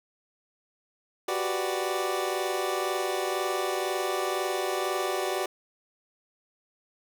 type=chord; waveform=25% pulse; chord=G major seventh; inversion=third; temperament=equal; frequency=370 / 392 / 493.9 / 587.3 Hz; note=F#4 / G4 / B4 / D5; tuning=0 / 0 / 0 / 0 cents; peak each=-27 / -30 / -32 / -29 dBFS; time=1.28-5.46 s; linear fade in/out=5 ms; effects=none